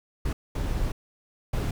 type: noise bursts at uneven times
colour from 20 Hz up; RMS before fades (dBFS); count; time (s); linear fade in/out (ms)
brown; -27; 3; 0.25-0.33 / 0.55-0.92 / 1.53-1.71; 5
effects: none